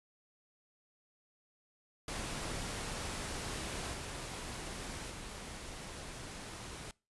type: noise with level steps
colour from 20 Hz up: pink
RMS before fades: -40 / -43 / -46 dBFS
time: 2.08-6.91 s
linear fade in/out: 2 ms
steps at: 3.93 / 5.09 s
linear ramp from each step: 20 ms
effects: noise-tail reverb RT60 0.3 s tail -24 dB re dry + resampled to 24000 Hz